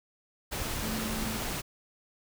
sine tone in noise, 220 Hz, A3, in tune, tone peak -35 dBFS, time 0.82-1.38 s, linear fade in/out 20 ms, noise pink, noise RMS -34 dBFS, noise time 0.51-1.62 s, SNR -4 dB, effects none

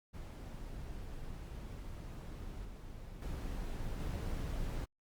brown noise with level steps, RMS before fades -45 / -48 / -40 / -38 dBFS, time 0.13-4.86 s, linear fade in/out 20 ms, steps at 2.65 / 3.22 / 4 s, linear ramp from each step 2 ms, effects Opus 48 kbps

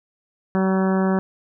harmonic tone with a mistuned harmonic, 190 Hz, F#3, 46 cents sharp, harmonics 1 / 2 / 3 / 4 / 5 / 6 / 7 / 8 / 9, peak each -18 / -24 / -28 / -30 / -32 / -34 / -35 / -36 / -37 dBFS, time 0.55-1.19 s, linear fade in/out 0 ms, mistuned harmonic 6, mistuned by -19 cents, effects none

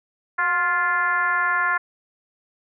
sine tone with frequency modulation, 1400 Hz, F6, 4 cents sharp, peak -18 dBFS, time 0.38-1.78 s, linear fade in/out 10 ms, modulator 341 Hz, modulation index 1.4, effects none

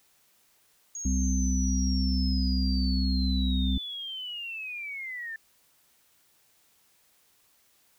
sine linear sweep, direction down, 6630 to 1760 Hz, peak -34 dBFS, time 0.95-5.36 s, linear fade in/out 2 ms
harmonic tone, 64.5 Hz, C2, 24 cents flat, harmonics 1 / 3 / 4, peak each -25 / -30 / -31 dBFS, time 1.05-3.78 s, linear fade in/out 5 ms
effects white hiss -65 dBFS RMS until 7.98 s

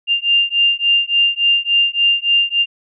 sine beating tone pair, 2794 / 2797.5 Hz, F7 / F7, 0 / +2 cents, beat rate 3.5 Hz, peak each -15 dBFS, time 0.07-2.66 s, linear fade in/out 50 ms, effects none

